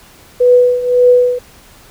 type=tone with tremolo; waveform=sine; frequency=493.9 Hz; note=B4; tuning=in tune; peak=-3 dBFS; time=0.4-1.39 s; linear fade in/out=10 ms; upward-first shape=triangle; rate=1.8 Hz; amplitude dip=80%; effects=pink hiss -42 dBFS RMS until 1.9 s